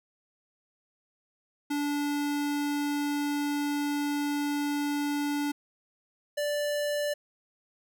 square tone pair in turn, 290 / 586.4 Hz, D4 / D5, -22 / -3 cents, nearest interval octave, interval 1219 cents, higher second, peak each -28 dBFS, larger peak neither, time 1.7-5.52 / 6.37-7.14 s, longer first, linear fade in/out 10 ms, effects none

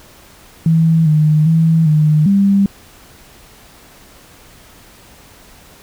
sine tone with pitch steps, 162.7 / 153.2 / 162.5 / 152.8 / 198 Hz, E3 / D#3 / E3 / D#3 / G3, -22 / -27 / -24 / -31 / +18 cents, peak -8 dBFS, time 0.66-2.66 s, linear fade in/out 2 ms, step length 400 ms, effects pink hiss -43 dBFS RMS until 5.82 s

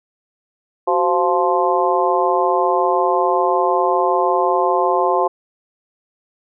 harmonic tone with a mistuned harmonic, 174.61 Hz, F3, in tune, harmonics 2 / 3 / 4 / 5 / 6, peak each -20 / -20 / -20 / -20 / -20 dBFS, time 0.87-5.28 s, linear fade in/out 10 ms, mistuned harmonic 2, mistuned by +120 cents, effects none

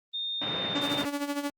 sine tone with pitch glide, 3654 to 3622 Hz, A#7 to A7, -35 to +49 cents, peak -30 dBFS, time 0.13-1.04 s, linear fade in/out 20 ms, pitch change -16 cents, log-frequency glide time 0.42-0.74 s
pink band-pass noise, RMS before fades -35 dBFS, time 0.41-1.06 s, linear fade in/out 10 ms, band 130 to 3400 Hz, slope 24 dB/octave
sawtooth tone with tremolo, 286.4 Hz, D4, 43 cents flat, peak -23 dBFS, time 0.75-1.5 s, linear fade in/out 2 ms, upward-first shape sine, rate 13 Hz, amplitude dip 70%
effects Opus 24 kbps

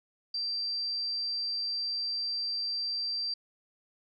sine tone, 4699 Hz, D8, in tune, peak -30 dBFS, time 0.34-3.34 s, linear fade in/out 5 ms, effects none

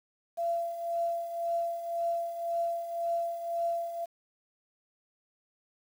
sine tone with tremolo, 680 Hz, F5, 46 cents flat, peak -26 dBFS, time 0.37-4.06 s, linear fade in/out 20 ms, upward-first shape triangle, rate 1.9 Hz, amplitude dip 70%, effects 9-bit

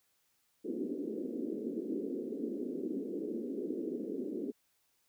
pink band-pass noise, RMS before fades -38 dBFS, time 0.64-4.52 s, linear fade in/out 20 ms, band 230 to 440 Hz, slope 48 dB/octave, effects white hiss -75 dBFS RMS until 5.08 s

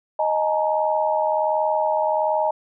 sine chord, D# suspended fourth, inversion none, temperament equal with one note detuned, 622.3 / 851 / 932.3 Hz, D#5 / G#5 / A#5, 0 / +42 / 0 cents, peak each -21 / -23 / -24 dBFS, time 0.19-2.51 s, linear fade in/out 5 ms, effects none

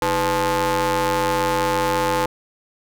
sawtooth ring-modulated tone, 183.6 Hz, F#3, 13 cents flat, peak -11 dBFS, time 0.02-2.26 s, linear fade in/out 2 ms, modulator 687 Hz, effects none

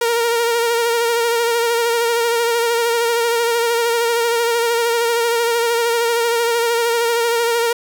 sawtooth tone with vibrato, 467.2 Hz, A#4, 4 cents sharp, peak -11 dBFS, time 0.01-7.73 s, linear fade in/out 5 ms, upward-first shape sine, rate 13 Hz, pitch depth 33 cents each way, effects none

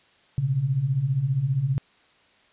sine beating tone pair, 122.8 / 137.8 Hz, B2 / C#3, -9 / -10 cents, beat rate 15 Hz, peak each -27 / -22 dBFS, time 0.38-1.78 s, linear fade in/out 0 ms, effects white hiss -59 dBFS RMS until 2.52 s + resampled to 8000 Hz

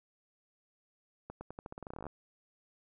accelerating click train, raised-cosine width 1 ms, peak -29 dBFS, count 18, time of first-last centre 1.3-2.067 s, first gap 110 ms, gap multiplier 0.87, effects none

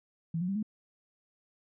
sine tone with pitch steps, 164.81 / 179.73 / 195.99 / 213.7 Hz, E3 / F3 / G3 / G#3, 0 / +50 / 0 / +50 cents, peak -29 dBFS, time 0.34-0.628 s, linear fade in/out 5 ms, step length 72 ms, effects none

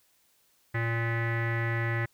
square tone with low-pass filter, 115.5 Hz, A#2, 16 cents flat, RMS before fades -29 dBFS, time 0.74-2.06 s, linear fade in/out 10 ms, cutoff 1900 Hz, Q 8.7, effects white hiss -67 dBFS RMS until 2.13 s

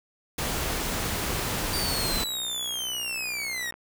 pink noise, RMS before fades -29 dBFS, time 0.38-2.24 s, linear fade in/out 5 ms
sawtooth linear sweep, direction down, 4699 to 1838 Hz, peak -26 dBFS, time 1.73-3.71 s, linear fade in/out 5 ms
click train, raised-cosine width 0.5 ms, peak -28 dBFS, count 112, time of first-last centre 1.95-3.74 s, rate 62 Hz
effects none

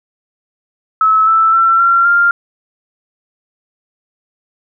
sine tone with pitch steps, 1297 / 1321.2 / 1345.8 / 1371 / 1396.5 Hz, E6 / E6 / E6 / F6 / F6, -28 / +4 / +35 / -32 / -1 cents, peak -7 dBFS, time 1.01-2.31 s, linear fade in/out 2 ms, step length 260 ms, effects none

